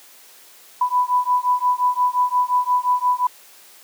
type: beating tone pair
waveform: sine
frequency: 990 / 995.7 Hz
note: B5 / B5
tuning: +4 / +14 cents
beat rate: 5.7 Hz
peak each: -19 dBFS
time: 0.81-3.27 s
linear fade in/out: 5 ms
effects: white hiss -47 dBFS RMS until 3.83 s + high-pass 300 Hz 12 dB/octave